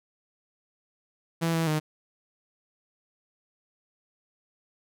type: tone with pitch steps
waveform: sawtooth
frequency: 165.8 / 163.8 / 154 Hz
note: E3 / E3 / D#3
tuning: +10 / -11 / -17 cents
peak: -20 dBFS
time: 1.41-1.8 s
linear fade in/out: 20 ms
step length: 130 ms
effects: none